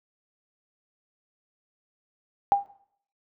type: tone with exponential decay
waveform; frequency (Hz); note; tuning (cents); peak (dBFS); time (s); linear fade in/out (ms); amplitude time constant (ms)
sine; 802; G5; +39; -12; 2.52-2.66; 0; 29
effects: noise-tail reverb RT60 0.6 s tail -17 dB re dry